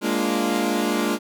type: chord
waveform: sawtooth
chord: Bb dominant seventh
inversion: third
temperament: equal with one note detuned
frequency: 207.7 / 233.1 / 291 / 349.2 Hz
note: Ab3 / Bb3 / D4 / F4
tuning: 0 / 0 / -16 / 0 cents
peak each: -22 dBFS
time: 0.01-1.19 s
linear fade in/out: 50 ms
effects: none